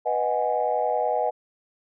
sine chord, G# minor seventh, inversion first, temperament equal, 493.9 / 622.3 / 740 / 830.6 Hz, B4 / D#5 / F#5 / G#5, 0 / 0 / 0 / 0 cents, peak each -27 / -26 / -26 / -27 dBFS, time 0.05-1.31 s, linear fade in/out 20 ms, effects tanh soft clip ceiling -11 dBFS

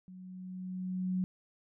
sine tone with level ramp, 184.5 Hz, F#3, 5 cents flat, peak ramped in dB -47 to -28 dBFS, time 0.08-1.24 s, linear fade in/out 0 ms, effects none

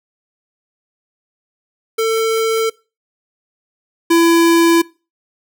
square tone pair in turn, 447.5 / 335.2 Hz, A4 / E4, +29 / +29 cents, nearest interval perfect fourth, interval 500 cents, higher first, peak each -14 / -9 dBFS, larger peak second, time 1.98-2.7 / 4.1-4.82 s, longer neither, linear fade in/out 10 ms, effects noise-tail reverb RT60 0.3 s tail -22 dB re dry

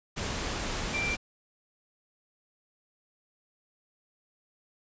sine tone in noise, 2358 Hz, D7, 6 cents sharp, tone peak -29 dBFS, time 0.93-1.16 s, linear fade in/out 20 ms, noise pink, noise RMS -33 dBFS, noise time 0.16-1.17 s, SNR +1 dB, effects resampled to 16000 Hz

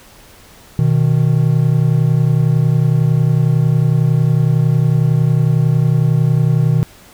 triangle tone pair together, 124.73 / 155.7 Hz, B2 / D#3, +18 / +2 cents, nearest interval major third, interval 384 cents, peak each -11 dBFS, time 0.79-6.83 s, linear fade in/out 0 ms, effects pink hiss -43 dBFS RMS until 7.13 s

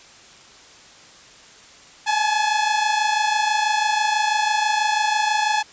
sawtooth tone pair together, 839 / 865.1 Hz, G#5 / A5, +17 / -30 cents, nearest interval minor second, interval 53 cents, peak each -17 dBFS, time 2.06-5.63 s, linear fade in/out 20 ms, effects white hiss -46 dBFS RMS until 5.72 s + resampled to 16000 Hz

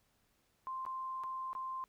sine tone with dropouts, 1046.5 Hz, C6, in tune, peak -38 dBFS, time 0.67-1.84 s, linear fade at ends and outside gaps 0 ms, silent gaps 0.852-0.864 / 1.236-1.24 / 1.531-1.551 s, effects pink hiss -75 dBFS RMS until 1.88 s

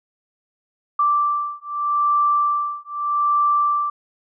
sine beating tone pair, 1172 / 1172.81 Hz, D6 / D6, -4 / -3 cents, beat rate 0.81 Hz, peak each -20 dBFS, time 0.99-3.9 s, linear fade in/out 5 ms, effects none

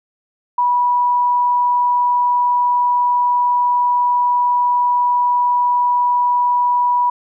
sine tone, 977 Hz, B5, 19 cents flat, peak -12 dBFS, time 0.58-7.1 s, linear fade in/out 5 ms, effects none

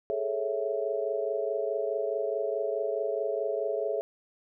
sine chord, A major seventh, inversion third, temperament equal, 415.3 / 440 / 554.4 / 659.3 Hz, G#4 / A4 / C#5 / E5, 0 / 0 / 0 / 0 cents, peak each -33 dBFS, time 0.1-4.01 s, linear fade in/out 0 ms, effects none

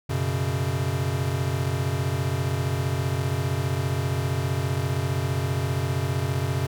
square chord, F# suspended fourth, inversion none, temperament equal, 92.5 / 123.47 / 138.59 Hz, F#2 / B2 / C#3, 0 / 0 / 0 cents, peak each -29 / -29 / -28 dBFS, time 0.09-6.67 s, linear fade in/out 10 ms, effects none

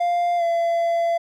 triangle tone with pitch glide, 698.5 to 677.8 Hz, F5 to E5, 0 to +48 cents, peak -16 dBFS, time 0-1.18 s, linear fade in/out 10 ms, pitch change -52 cents, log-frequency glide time 0.37-0.43 s, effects none

